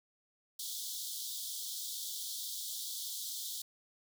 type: high-pass noise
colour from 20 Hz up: pink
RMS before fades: -41 dBFS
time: 0.59-3.62 s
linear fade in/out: 5 ms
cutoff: 3300 Hz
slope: 96 dB/octave
effects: none